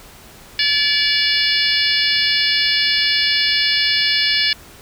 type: harmonic tone with a mistuned harmonic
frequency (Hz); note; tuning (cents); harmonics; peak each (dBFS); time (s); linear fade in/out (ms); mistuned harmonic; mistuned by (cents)
576; D5; -34; 3 / 4 / 5 / 6 / 7 / 8 / 9; -22 / -22 / -22 / -22 / -22 / -22 / -22; 0.59-4.53; 2; 7; +69
effects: pink hiss -42 dBFS RMS until 4.81 s